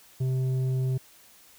triangle tone with tanh clipping, 130 Hz, C3, 11 cents flat, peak -25 dBFS, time 0.2-0.98 s, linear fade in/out 10 ms, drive 11 dB, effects white hiss -55 dBFS RMS until 1.58 s

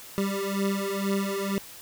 25% pulse beating tone pair, 196 / 198.1 Hz, G3 / G3, 0 / +18 cents, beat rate 2.1 Hz, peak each -25 dBFS, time 0.18-1.58 s, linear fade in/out 0 ms, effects white hiss -45 dBFS RMS until 1.81 s

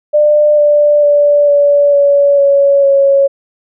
sine tone with pitch steps, 597 / 589.5 / 582 / 574.7 / 567.4 / 560.2 / 553.2 Hz, D5 / D5 / D5 / D5 / C#5 / C#5 / C#5, +28 / +6 / -16 / -38 / +40 / +18 / -4 cents, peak -5 dBFS, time 0.13-3.28 s, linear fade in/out 20 ms, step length 450 ms, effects none

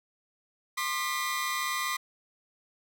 sawtooth tone cluster, 1061 / 1202 / 1977 Hz, C6 / D6 / B6, +24 / +40 / +1 cents, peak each -30 dBFS, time 0.77-1.97 s, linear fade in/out 10 ms, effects none

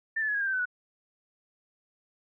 sine tone with pitch steps, 1787 / 1738.1 / 1690.6 / 1644.4 / 1599.4 / 1555.7 / 1513.1 / 1471.8 Hz, A6 / A6 / G#6 / G#6 / G6 / G6 / F#6 / F#6, +26 / -22 / +30 / -18 / +34 / -14 / +38 / -10 cents, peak -26 dBFS, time 0.16-0.656 s, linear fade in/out 10 ms, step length 62 ms, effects none

